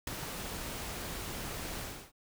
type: noise with ADSR envelope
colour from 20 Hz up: pink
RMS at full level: -32 dBFS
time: 0.07-2.12 s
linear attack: 5 ms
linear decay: 6 ms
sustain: -8 dB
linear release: 300 ms
effects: none